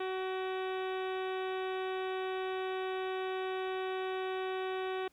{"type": "harmonic tone with a mistuned harmonic", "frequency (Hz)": 375.7, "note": "F#4", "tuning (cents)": 26, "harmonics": [1, 2, 3, 4, 5, 6, 7, 8, 9, 10], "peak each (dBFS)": [-35, -41, -45, -47, -49, -51, -52, -53, -54, -55], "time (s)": [0, 5.08], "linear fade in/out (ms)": 5, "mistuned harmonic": 6, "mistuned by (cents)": 56, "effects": ["pink hiss -70 dBFS RMS until 5.12 s"]}